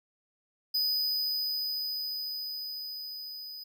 square tone with level ramp, 4987 Hz, D#8, 3 cents sharp, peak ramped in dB -26 to -41 dBFS, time 0.74-3.64 s, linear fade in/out 10 ms, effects none

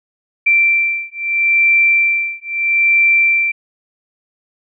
sine beating tone pair, 2349 / 2349.77 Hz, D7 / D7, 0 / 0 cents, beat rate 0.77 Hz, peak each -14 dBFS, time 0.46-3.52 s, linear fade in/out 10 ms, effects none

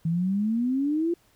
sine exponential sweep, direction up, 160 to 349.2 Hz, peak -22 dBFS, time 0.05-1.14 s, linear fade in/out 5 ms, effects pink hiss -63 dBFS RMS until 1.35 s

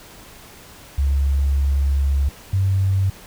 sine tone pair in turn, 69.3 / 96.24 Hz, C#2 / G2, 0 / -31 cents, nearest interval tritone, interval 569 cents, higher second, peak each -15 dBFS, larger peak neither, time 0.98-2.29 / 2.53-3.1 s, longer first, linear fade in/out 5 ms, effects pink hiss -43 dBFS RMS until 3.26 s

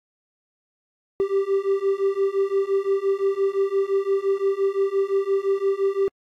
triangle beating tone pair, 389 / 394.8 Hz, G4 / G4, -13 / +12 cents, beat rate 5.8 Hz, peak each -21 / -20 dBFS, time 1.2-6.08 s, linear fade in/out 0 ms, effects AAC 64 kbps

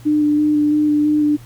sine tone with vibrato, 298.8 Hz, D4, 30 cents sharp, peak -12 dBFS, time 0.05-1.37 s, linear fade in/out 20 ms, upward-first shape square, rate 3 Hz, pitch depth 12 cents each way, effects added 119 Hz sine -38 dBFS peak until 1.45 s + pink hiss -47 dBFS RMS until 1.45 s

